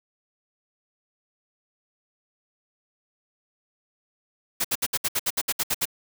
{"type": "noise bursts", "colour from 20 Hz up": "white", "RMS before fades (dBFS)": -24, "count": 12, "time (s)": [4.6, 5.855], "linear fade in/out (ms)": 10, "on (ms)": 45, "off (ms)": 65, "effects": []}